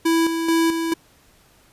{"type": "tone with tremolo", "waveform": "square", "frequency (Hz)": 329.6, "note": "E4", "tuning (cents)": 0, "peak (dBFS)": -16, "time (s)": [0.05, 0.94], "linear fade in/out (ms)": 10, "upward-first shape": "square", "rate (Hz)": 2.3, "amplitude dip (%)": 50, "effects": ["pink hiss -55 dBFS RMS until 1.72 s", "resampled to 32000 Hz"]}